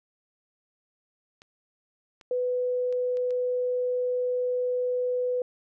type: clicks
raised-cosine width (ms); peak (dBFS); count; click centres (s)
0.2; -32; 5; 1.419 / 2.212 / 2.926 / 3.171 / 3.307
type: tone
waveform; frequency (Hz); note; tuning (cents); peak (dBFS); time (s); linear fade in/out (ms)
sine; 497.7; B4; +13; -24; 2.31-5.42; 2
effects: none